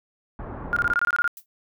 pink low-pass noise, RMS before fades -35 dBFS, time 0.39-0.94 s, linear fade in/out 2 ms, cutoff 1300 Hz, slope 24 dB/octave
sine tone bursts, 1417 Hz, F6, 25 cents sharp, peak -18 dBFS, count 10, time 0.73-1.277 s, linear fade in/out 0 ms, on 34 ms, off 23 ms
violet noise with exponential decay, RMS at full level -35 dBFS, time 1.37-1.46 s, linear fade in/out 1 ms, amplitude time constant 18 ms
effects none

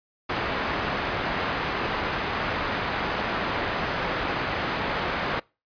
white low-pass noise, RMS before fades -28 dBFS, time 0.29-5.4 s, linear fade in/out 10 ms, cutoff 1700 Hz, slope 12 dB/octave, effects noise-tail reverb RT60 0.3 s tail -25 dB re dry + resampled to 11025 Hz

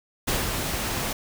pink noise with ADSR envelope, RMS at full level -24 dBFS, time 0.27-1.13 s, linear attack 14 ms, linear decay 170 ms, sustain -4 dB, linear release 4 ms, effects none

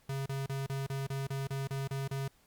square tone bursts, 136.4 Hz, C#3, 28 cents flat, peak -34 dBFS, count 11, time 0.09-2.28 s, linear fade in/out 5 ms, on 170 ms, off 32 ms, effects pink hiss -67 dBFS RMS until 2.46 s + Opus 48 kbps

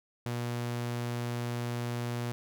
sawtooth tone, 120 Hz, B2, 49 cents flat, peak -28 dBFS, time 0.26-2.32 s, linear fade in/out 0 ms, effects none

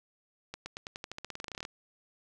accelerating click train, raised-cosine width 0.2 ms, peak -22 dBFS, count 20, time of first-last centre 0.54-1.651 s, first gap 120 ms, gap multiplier 0.91, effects 10-bit

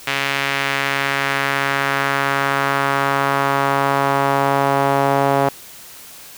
sawtooth tone with band-pass filter sweep, 138.59 Hz, C#3, in tune, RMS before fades -18 dBFS, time 0.07-5.49 s, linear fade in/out 5 ms, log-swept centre 2400 to 740 Hz, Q 1.5, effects white hiss -39 dBFS RMS until 6.37 s

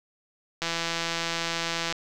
click train, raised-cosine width 0.2 ms, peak -11 dBFS, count 219, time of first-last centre 0.62-1.925 s, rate 167 Hz, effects none

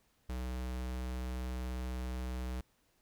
square tone, 62.8 Hz, B1, 30 cents sharp, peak -37 dBFS, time 0.29-2.61 s, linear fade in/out 5 ms, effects pink hiss -73 dBFS RMS until 3.01 s

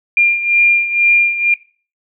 sine beating tone pair, 2398 / 2400.1 Hz, D7 / D7, +36 / +37 cents, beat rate 2.1 Hz, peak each -11 / -16 dBFS, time 0.17-1.54 s, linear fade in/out 2 ms, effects noise-tail reverb RT60 0.4 s tail -19 dB re dry

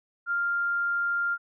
sine tone, 1396.9 Hz, F6, in tune, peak -24 dBFS, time 0.26-1.38 s, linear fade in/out 50 ms, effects none

